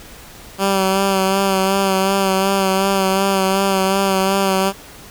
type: tone with vibrato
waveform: 10% pulse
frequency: 193.2 Hz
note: G3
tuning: 25 cents flat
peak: -6 dBFS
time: 0.58-4.73 s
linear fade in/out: 50 ms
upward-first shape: sine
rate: 2.7 Hz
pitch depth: 30 cents each way
effects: pink hiss -39 dBFS RMS until 5.1 s